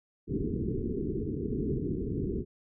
white low-pass noise, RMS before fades -32 dBFS, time 0.27-2.45 s, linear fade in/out 50 ms, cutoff 430 Hz, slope 96 dB/octave, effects none

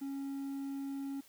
triangle tone, 275.4 Hz, C#4, 11 cents flat, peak -35 dBFS, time 0.01-1.21 s, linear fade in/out 10 ms, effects white hiss -62 dBFS RMS until 1.28 s

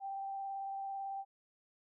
sine tone with vibrato, 784 Hz, G5, in tune, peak -38 dBFS, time 0-1.25 s, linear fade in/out 50 ms, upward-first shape triangle, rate 18 Hz, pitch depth 14 cents each way, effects none

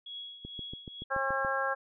sine tone with tremolo, 3336 Hz, G#7, 7 cents sharp, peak -38 dBFS, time 0.06-1.04 s, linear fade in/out 5 ms, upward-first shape triangle, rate 2.2 Hz, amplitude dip 75%
click train, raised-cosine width 3 ms, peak -29 dBFS, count 8, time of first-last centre 0.45-1.449 s, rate 7.01 Hz
harmonic tone, 270 Hz, C#4, 45 cents flat, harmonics 2 / 3 / 4 / 5 / 6, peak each -34 / -36 / -35 / -36 / -33 dBFS, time 1.1-1.75 s, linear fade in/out 20 ms
effects none

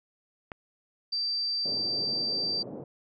click, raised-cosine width 0.5 ms, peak -22 dBFS, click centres 0.518 s
sine tone, 4675 Hz, D8, 9 cents flat, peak -27 dBFS, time 1.12-2.63 s, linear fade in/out 10 ms
white band-pass noise, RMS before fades -41 dBFS, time 1.65-2.84 s, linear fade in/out 5 ms, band 120 to 550 Hz, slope 24 dB/octave
effects none

